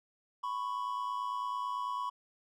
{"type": "tone pair together", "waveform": "triangle", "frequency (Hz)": [994, 1103], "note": ["B5", "C#6"], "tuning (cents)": [11, -9], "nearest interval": "major second", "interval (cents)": 180, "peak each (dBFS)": [-34, -35], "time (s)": [0.43, 2.1], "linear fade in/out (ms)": 10, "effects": []}